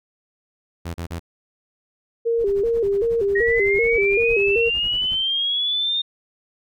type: tone bursts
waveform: sawtooth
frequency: 84.6 Hz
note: E2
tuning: 45 cents sharp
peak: -23 dBFS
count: 3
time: 0.85-1.195 s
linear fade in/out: 10 ms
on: 91 ms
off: 36 ms
type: tone with vibrato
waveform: sine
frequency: 430 Hz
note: A4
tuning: 40 cents flat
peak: -17 dBFS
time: 2.25-4.7 s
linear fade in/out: 20 ms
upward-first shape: square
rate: 2.6 Hz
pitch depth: 130 cents each way
type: noise with tremolo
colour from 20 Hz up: brown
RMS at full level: -34 dBFS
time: 2.38-5.22 s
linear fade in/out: 50 ms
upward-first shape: sine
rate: 11 Hz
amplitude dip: 90%
type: linear sweep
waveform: sine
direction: up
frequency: 1864.7 to 3669 Hz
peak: -19 dBFS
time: 3.35-6.02 s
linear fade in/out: 10 ms
effects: none